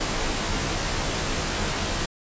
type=noise with comb filter; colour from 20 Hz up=pink; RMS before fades=-26 dBFS; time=0-2.06 s; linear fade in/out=10 ms; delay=17 ms; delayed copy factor=-0.8; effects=resampled to 16000 Hz